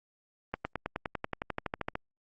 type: accelerating click train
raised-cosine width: 0.5 ms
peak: -17 dBFS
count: 17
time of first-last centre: 0.54-1.954 s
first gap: 110 ms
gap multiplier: 0.97
effects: Opus 24 kbps